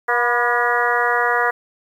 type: harmonic tone with a mistuned harmonic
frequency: 240 Hz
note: B3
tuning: 49 cents flat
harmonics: 2 / 3 / 4 / 5 / 6 / 7 / 8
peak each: -23 / -23 / -23 / -23 / -23 / -23 / -23 dBFS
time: 0.08-1.51 s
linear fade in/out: 10 ms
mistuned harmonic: 4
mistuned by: +41 cents
effects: 8-bit